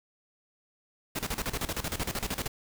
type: noise with tremolo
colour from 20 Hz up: pink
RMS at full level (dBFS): -31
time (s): 1.15-2.48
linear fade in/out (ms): 10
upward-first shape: square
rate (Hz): 13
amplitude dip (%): 80
effects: none